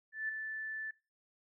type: tone with ADSR envelope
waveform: sine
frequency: 1755 Hz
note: A6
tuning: 5 cents flat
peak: -32 dBFS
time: 0.12-0.91 s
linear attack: 170 ms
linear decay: 3 ms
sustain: -6 dB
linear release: 6 ms
effects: noise-tail reverb RT60 0.3 s tail -21 dB re dry